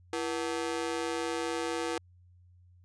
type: ring-modulated tone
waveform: sawtooth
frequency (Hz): 408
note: G#4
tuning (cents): -31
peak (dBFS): -24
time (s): 0.13-1.98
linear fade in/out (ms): 2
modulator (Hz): 72.2
effects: added 89 Hz sine -56 dBFS peak until 2.84 s + resampled to 22050 Hz